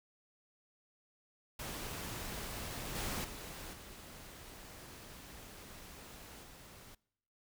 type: noise with level steps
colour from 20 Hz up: pink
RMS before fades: -43 / -39 / -47 / -52 / -55 dBFS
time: 1.59-6.95 s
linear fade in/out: 5 ms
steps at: 2.95 / 3.24 / 3.73 / 6.43 s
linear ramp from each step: 5 ms
effects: noise-tail reverb RT60 0.8 s tail -25 dB re dry